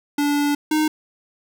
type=tone pair in turn; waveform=square; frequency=289.7 / 308.3 Hz; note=D4 / D#4; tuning=-24 / -16 cents; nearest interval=minor second; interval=108 cents; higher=second; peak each=-18 / -17 dBFS; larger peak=second; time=0.18-0.55 / 0.71-0.88 s; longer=first; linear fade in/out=5 ms; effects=none